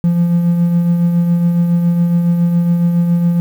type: tone with tremolo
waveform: triangle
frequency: 172.2 Hz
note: F3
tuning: 24 cents flat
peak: -5 dBFS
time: 0.04-3.4 s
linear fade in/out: 0 ms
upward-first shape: triangle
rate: 7.2 Hz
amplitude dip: 50%
effects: tanh soft clip ceiling -3 dBFS + 7-bit